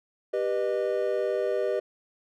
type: chord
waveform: triangle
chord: G augmented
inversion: none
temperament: just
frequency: 392 / 490 / 612.5 Hz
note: G4 / B4 / D#5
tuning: 0 / -14 / -27 cents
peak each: -27 / -27 / -27 dBFS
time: 0.33-1.8 s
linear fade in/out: 10 ms
effects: none